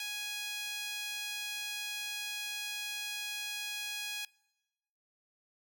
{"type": "tone with high-pass filter", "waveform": "sawtooth", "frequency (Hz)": 830.6, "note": "G#5", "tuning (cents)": 0, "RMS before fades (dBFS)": -39, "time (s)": [0, 4.25], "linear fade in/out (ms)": 2, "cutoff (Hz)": 2700, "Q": 1.6, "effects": ["noise-tail reverb RT60 1.0 s tail -24 dB re dry"]}